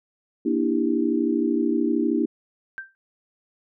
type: chord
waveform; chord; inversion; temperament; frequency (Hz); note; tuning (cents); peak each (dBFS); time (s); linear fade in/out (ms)
sine; E half-diminished seventh; second; just; 237.3 / 296.7 / 329.6 / 395.6; Bb3 / D4 / E4 / G4; +31 / +18 / 0 / +16; -25 / -24 / -24 / -28; 0.45-2.26; 10
type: tone with exponential decay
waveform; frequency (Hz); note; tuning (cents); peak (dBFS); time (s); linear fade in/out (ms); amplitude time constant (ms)
sine; 1568; G6; 0; -27; 2.78-2.95; 0; 35
effects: none